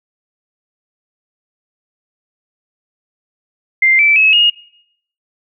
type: tone with pitch steps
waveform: sine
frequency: 2094 / 2323 / 2578 / 2860 Hz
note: C7 / D7 / E7 / F7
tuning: +1 / -20 / -39 / +41 cents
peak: -7 dBFS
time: 3.82-4.5 s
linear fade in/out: 5 ms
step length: 170 ms
effects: noise-tail reverb RT60 0.7 s tail -22 dB re dry